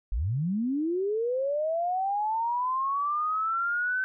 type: linear sweep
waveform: sine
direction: up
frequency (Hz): 41.2 to 1535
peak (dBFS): -25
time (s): 0.12-4.04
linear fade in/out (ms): 0
effects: none